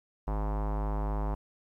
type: tone with low-pass filter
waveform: square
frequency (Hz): 51.9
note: G#1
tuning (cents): 0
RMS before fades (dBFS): -31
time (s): 0.27-1.35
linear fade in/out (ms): 10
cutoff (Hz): 950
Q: 2.9
effects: 11-bit